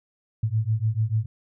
sine beating tone pair, 106.7 / 113.5 Hz, G#2 / A#2, +47 / -46 cents, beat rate 6.8 Hz, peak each -24 dBFS, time 0.43-1.26 s, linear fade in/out 5 ms, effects none

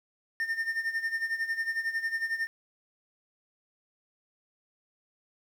triangle tone with tremolo, 1813 Hz, A#6, 49 cents flat, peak -24 dBFS, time 0.4-2.47 s, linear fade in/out 0 ms, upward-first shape sine, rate 11 Hz, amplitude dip 75%, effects 10-bit

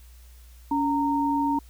sine tone pair together, 282.8 / 923 Hz, C#4 / A#5, +35 / -17 cents, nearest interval octave + minor sixth, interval 2048 cents, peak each -24 dBFS, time 0.71-1.59 s, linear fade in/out 5 ms, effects added 60 Hz sine -46 dBFS peak until 1.69 s + white hiss -58 dBFS RMS until 1.69 s

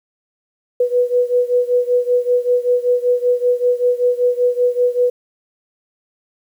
sine beating tone pair, 490 / 495.2 Hz, B4 / B4, -14 / +5 cents, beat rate 5.2 Hz, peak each -15 / -17 dBFS, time 0.8-5.1 s, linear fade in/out 5 ms, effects 8-bit

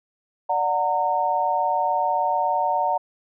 sine chord, D augmented, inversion none, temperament just, 587.3 / 734.2 / 917.7 Hz, D5 / F#5 / A#5, 0 / -14 / -27 cents, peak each -27 / -23 / -22 dBFS, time 0.49-2.98 s, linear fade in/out 10 ms, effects none

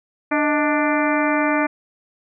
harmonic tone with a mistuned harmonic, 295.2 Hz, D4, 9 cents sharp, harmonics 1 / 2 / 3 / 4 / 5 / 6 / 7 / 8, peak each -20 / -23 / -25 / -26 / -27 / -28 / -28 / -29 dBFS, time 0.31-1.67 s, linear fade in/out 10 ms, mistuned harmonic 2, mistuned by +84 cents, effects none

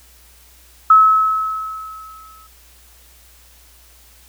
sine tone with exponential decay, 1292 Hz, E6, 35 cents flat, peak -4 dBFS, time 0.9-2.47 s, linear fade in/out 5 ms, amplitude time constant 340 ms, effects added 60 Hz sine -49 dBFS peak until 4.28 s + white hiss -49 dBFS RMS until 4.28 s

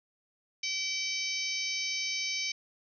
harmonic tone, 767 Hz, G5, 38 cents flat, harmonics 3 / 4 / 5 / 6 / 7 / 8, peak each -35 / -41 / -41 / -39 / -37 / -38 dBFS, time 0.63-2.52 s, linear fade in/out 5 ms, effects none

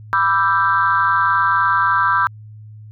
sine chord, E minor seventh, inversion second, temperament equal with one note detuned, 987.8 / 1174.7 / 1338.5 / 1568 Hz, B5 / D6 / E6 / G6, 0 / 0 / +26 / 0 cents, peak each -18 dBFS, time 0.13-2.27 s, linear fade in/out 0 ms, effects tanh soft clip ceiling -4 dBFS + added 107 Hz sine -35 dBFS peak until 2.91 s

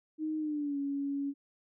sine tone with pitch glide, 311.1 to 280.4 Hz, D#4 to C#4, 0 to +20 cents, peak -31 dBFS, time 0.18-1.34 s, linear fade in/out 50 ms, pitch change -180 cents, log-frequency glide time 0.38-0.78 s, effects none

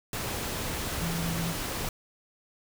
sine tone in noise, 167.7 Hz, E3, 30 cents sharp, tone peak -30 dBFS, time 1.02-1.53 s, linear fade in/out 2 ms, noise pink, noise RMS -33 dBFS, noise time 0.13-1.89 s, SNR 0 dB, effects none

